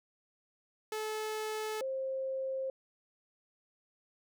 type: tone pair in turn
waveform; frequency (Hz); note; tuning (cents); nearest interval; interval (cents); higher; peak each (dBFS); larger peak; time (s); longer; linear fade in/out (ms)
sawtooth / sine; 432.5 / 530.3; A4 / C5; -30 / +23; major third; 353; second; -31 / -33; first; 0.92-1.81 / 1.81-2.7; neither; 2
effects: none